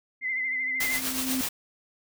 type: tone with vibrato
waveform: sine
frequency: 2058 Hz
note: C7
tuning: 29 cents flat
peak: -26 dBFS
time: 0.21-1.01 s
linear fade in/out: 50 ms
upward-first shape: triangle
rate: 13 Hz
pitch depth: 57 cents each way
type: tone with exponential growth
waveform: sine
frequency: 260 Hz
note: C4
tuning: 11 cents flat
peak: -25 dBFS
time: 0.21-1.41 s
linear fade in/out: 0 ms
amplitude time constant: 260 ms
type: noise with tremolo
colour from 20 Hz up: white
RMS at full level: -28 dBFS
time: 0.8-1.49 s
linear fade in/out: 5 ms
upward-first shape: triangle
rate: 8.2 Hz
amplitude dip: 55%
effects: none